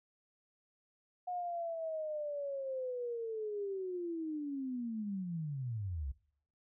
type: linear sweep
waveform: sine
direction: down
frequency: 726 to 61.74 Hz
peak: -36 dBFS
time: 1.27-6.12 s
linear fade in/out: 10 ms
effects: noise-tail reverb RT60 0.6 s tail -20 dB re dry